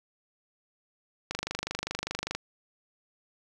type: click train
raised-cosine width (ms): 0.2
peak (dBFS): -14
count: 27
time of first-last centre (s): 1.31-2.35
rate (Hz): 25
effects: none